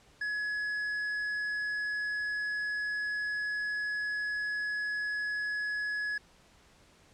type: tone with tanh clipping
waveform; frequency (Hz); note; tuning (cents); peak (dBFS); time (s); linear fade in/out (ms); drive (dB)
sine; 1689; G#6; +29; -32; 0.21-6.18; 5; 6
effects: pink hiss -61 dBFS RMS until 7.13 s + low-pass 8000 Hz 12 dB/octave